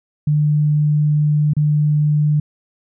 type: tone with dropouts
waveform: sine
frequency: 149.6 Hz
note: D3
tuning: 32 cents sharp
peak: -12 dBFS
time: 0.27-2.4 s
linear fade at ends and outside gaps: 5 ms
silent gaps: 1.535-1.566 s
effects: none